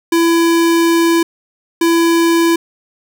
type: tone bursts at uneven times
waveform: square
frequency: 334.6 Hz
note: E4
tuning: 26 cents sharp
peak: -10 dBFS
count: 2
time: 0.12-1.23 / 1.81-2.56 s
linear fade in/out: 5 ms
effects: none